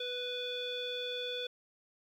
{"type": "tone with low-pass filter", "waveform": "square", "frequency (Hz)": 494.1, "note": "B4", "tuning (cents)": 1, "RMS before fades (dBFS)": -38, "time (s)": [0, 1.47], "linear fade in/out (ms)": 5, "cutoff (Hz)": 3400, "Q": 8.3, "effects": ["11-bit"]}